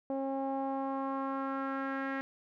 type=tone with low-pass filter sweep; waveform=sawtooth; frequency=270.4 Hz; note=C#4; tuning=43 cents flat; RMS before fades=-35 dBFS; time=0.1-2.21 s; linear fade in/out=0 ms; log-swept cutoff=660 to 1800 Hz; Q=3.4; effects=none